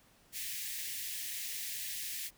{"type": "high-pass noise", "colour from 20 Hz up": "white", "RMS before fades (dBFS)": -40, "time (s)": [0.32, 2.31], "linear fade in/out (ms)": 50, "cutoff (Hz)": 1700, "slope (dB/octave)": 96, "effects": ["pink hiss -65 dBFS RMS until 2.37 s"]}